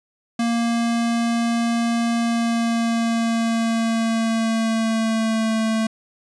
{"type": "tone with pitch glide", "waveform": "square", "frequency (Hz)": [233.1, 221.8], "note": ["A#3", "A3"], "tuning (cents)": [0, 14], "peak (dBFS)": -19, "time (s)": [0.39, 5.87], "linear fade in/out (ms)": 5, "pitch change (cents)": -86, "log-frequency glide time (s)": [2.18, 5.56], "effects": ["resampled to 22050 Hz"]}